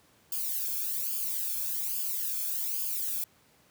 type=noise with flanger; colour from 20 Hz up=violet; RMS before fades=-32 dBFS; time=0.32-3.24 s; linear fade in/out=2 ms; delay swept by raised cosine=0.51 to 1.05 ms; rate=1.2 Hz; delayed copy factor=-0.8; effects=pink hiss -63 dBFS RMS until 3.7 s + high-pass 80 Hz 12 dB/octave